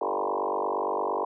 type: tone with frequency modulation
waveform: sine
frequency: 700 Hz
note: F5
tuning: 4 cents sharp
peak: -25 dBFS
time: 0.01-1.25 s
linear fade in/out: 5 ms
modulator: 48.7 Hz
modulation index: 7
effects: none